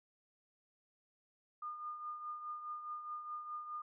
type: tone with tremolo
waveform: sine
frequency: 1216 Hz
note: D#6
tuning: 40 cents flat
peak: -39 dBFS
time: 1.62-3.82 s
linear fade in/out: 5 ms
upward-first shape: triangle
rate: 4.8 Hz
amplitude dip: 60%
effects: none